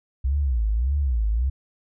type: tone with vibrato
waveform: sine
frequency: 61.74 Hz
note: B1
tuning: in tune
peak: -19 dBFS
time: 0.24-1.5 s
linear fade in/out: 10 ms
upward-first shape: sine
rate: 1.7 Hz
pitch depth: 280 cents each way
effects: none